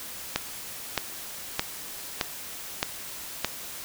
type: click train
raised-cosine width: 0.2 ms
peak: -6 dBFS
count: 6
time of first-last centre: 0.36-3.446 s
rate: 1.62 Hz
effects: white hiss -39 dBFS RMS until 3.84 s